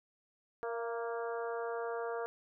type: harmonic tone with a mistuned harmonic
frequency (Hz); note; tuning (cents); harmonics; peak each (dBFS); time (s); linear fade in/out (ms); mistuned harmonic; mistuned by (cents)
233.1; A#3; 0; 2 / 3 / 4 / 5 / 6 / 7; -37 / -42 / -46 / -46 / -47 / -51; 0.63-2.26; 0; 3; -31
effects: none